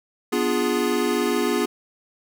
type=chord; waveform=square; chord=B diminished seventh; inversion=none; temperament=equal; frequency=246.9 / 293.7 / 349.2 / 415.3 Hz; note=B3 / D4 / F4 / Ab4; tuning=0 / 0 / 0 / 0 cents; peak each=-26 / -29 / -26 / -25 dBFS; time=0.32-1.66 s; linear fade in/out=10 ms; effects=none